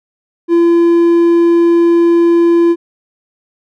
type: tone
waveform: triangle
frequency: 340 Hz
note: F4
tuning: 46 cents flat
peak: -4 dBFS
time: 0.48-2.76 s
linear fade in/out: 50 ms
effects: none